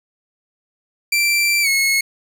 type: tone with pitch glide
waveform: sawtooth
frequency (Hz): 2349 to 2179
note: D7 to C#7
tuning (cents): 0 to -30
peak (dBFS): -11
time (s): 1.12-2.01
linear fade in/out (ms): 5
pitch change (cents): -130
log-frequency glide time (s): 1.62-1.68
effects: none